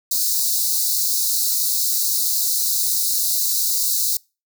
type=high-pass noise; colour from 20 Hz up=white; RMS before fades=-20 dBFS; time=0.11-4.17 s; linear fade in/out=5 ms; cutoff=3900 Hz; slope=96 dB/octave; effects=noise-tail reverb RT60 0.3 s tail -26 dB re dry